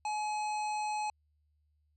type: harmonic tone with a mistuned harmonic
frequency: 848 Hz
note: G#5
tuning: 36 cents sharp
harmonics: 1 / 3 / 5 / 7 / 9 / 10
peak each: -32 / -43 / -49 / -53 / -51 / -57 dBFS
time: 0.05-1.1 s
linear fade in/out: 2 ms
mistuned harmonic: 5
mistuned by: -17 cents
effects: added 75 Hz sine -70 dBFS peak until 1.96 s